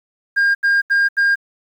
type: tone bursts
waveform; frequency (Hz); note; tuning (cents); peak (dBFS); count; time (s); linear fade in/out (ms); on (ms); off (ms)
sine; 1611; G6; +47; -9; 4; 0.36-1.357; 20; 190; 79
effects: tanh soft clip ceiling -11 dBFS + 8-bit